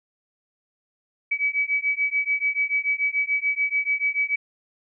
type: beating tone pair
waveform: sine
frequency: 2279 / 2285.9 Hz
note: C#7 / D7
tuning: +47 / -47 cents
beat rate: 6.9 Hz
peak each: -24 dBFS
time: 1.31-4.36 s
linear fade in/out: 10 ms
effects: none